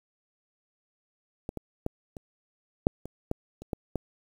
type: clicks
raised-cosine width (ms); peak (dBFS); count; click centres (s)
2; -20 / -21 / -15 / -27 / -6 / -25 / -14 / -29 / -16 / -15; 10; 1.491 / 1.573 / 1.864 / 2.168 / 2.869 / 3.056 / 3.314 / 3.62 / 3.732 / 3.957
effects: 8-bit